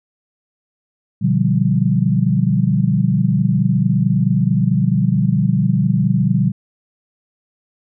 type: chord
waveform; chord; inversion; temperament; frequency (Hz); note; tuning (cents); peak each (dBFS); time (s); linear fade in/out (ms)
sine; G dominant seventh; first; just; 122.5 / 147 / 176.4 / 196; B2 / D3 / F3 / G3; -14 / +2 / +18 / 0; -18; 1.21-6.52; 20
effects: none